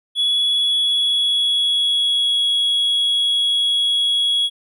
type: tone with pitch glide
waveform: triangle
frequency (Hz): 3382 to 3337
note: G#7 to G#7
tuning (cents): +31 to +8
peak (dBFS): -13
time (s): 0.15-4.5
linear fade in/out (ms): 50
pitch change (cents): -23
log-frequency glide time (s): 0.47-2.47
effects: tanh soft clip ceiling -9 dBFS